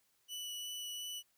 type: tone with vibrato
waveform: sawtooth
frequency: 2960 Hz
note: F#7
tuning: in tune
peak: -38 dBFS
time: 0.28-1.23 s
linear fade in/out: 50 ms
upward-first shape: sine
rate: 2.8 Hz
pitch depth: 8 cents each way
effects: white hiss -75 dBFS RMS until 1.37 s